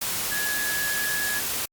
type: tone in noise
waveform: sine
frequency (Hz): 1683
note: G#6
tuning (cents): +23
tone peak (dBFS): -27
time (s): 0.31-1.4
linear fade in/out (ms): 10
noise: white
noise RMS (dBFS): -28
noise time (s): 0.01-1.66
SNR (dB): -2
effects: Opus 48 kbps